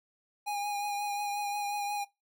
square tone with vibrato, 819 Hz, G#5, 24 cents flat, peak -32 dBFS, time 0.46-2.05 s, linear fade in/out 20 ms, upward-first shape triangle, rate 5.6 Hz, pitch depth 25 cents each way, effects noise-tail reverb RT60 0.2 s tail -20 dB re dry

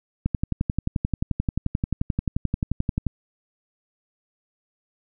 click train, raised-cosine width 5 ms, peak -10 dBFS, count 33, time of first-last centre 0.26-3.067 s, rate 11.4 Hz, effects none

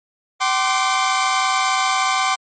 sawtooth chord, G suspended fourth, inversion none, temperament equal with one note detuned, 764.3 / 1046.5 / 1174.7 Hz, G5 / C6 / D6, -44 / 0 / 0 cents, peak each -17 dBFS, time 0.4-2.36 s, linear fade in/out 20 ms, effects MP3 32 kbps

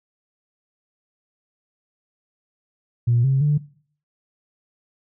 sine tone with pitch steps, 119.1 / 134.6 / 147.5 Hz, A#2 / C3 / D3, +38 / +49 / +8 cents, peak -14 dBFS, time 3.07-3.58 s, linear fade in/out 10 ms, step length 170 ms, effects noise-tail reverb RT60 0.5 s tail -19 dB re dry + tanh soft clip ceiling -10 dBFS

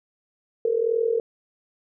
sine tone with amplitude modulation, 458.6 Hz, A#4, 28 cents flat, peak -16 dBFS, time 0.65-1.2 s, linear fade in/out 2 ms, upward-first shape sine, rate 42 Hz, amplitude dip 80%, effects none

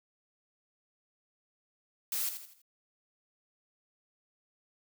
blue noise with echo, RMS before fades -33 dBFS, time 2.12-2.29 s, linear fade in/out 2 ms, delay 82 ms, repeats 4, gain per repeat -8 dB, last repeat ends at 2.618 s, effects none

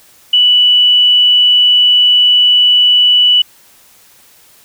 sine tone, 2960 Hz, F#7, in tune, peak -5 dBFS, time 0.33-3.42 s, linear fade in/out 5 ms, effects white hiss -45 dBFS RMS until 4.64 s

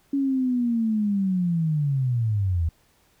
sine linear sweep, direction down, 280.8 to 78 Hz, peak -20 dBFS, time 0.13-2.69 s, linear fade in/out 5 ms, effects pink hiss -62 dBFS RMS until 3.2 s

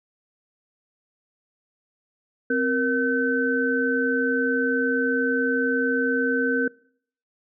sine tone cluster, 261.1 / 470 / 1527 Hz, C4 / A#4 / G6, -3 / +14 / -46 cents, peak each -24 dBFS, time 2.5-6.68 s, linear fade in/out 5 ms, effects noise-tail reverb RT60 0.6 s tail -24 dB re dry

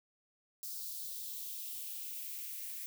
violet noise with high-pass filter sweep, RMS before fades -43 dBFS, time 0.63-2.86 s, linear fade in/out 0 ms, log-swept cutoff 4700 to 1900 Hz, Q 2.4, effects none

